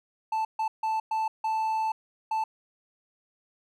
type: tone bursts at uneven times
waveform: triangle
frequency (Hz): 880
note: A5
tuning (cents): 0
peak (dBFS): -23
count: 6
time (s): 0.32-0.45 / 0.59-0.68 / 0.83-1 / 1.11-1.28 / 1.44-1.92 / 2.31-2.44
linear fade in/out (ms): 5
effects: none